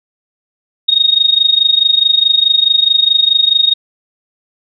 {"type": "tone with amplitude modulation", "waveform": "sine", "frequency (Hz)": 3729, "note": "A#7", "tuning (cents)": 0, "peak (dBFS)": -4, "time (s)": [0.88, 3.74], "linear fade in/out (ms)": 10, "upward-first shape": "sine", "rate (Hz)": 24.7, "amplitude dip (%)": 85, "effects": []}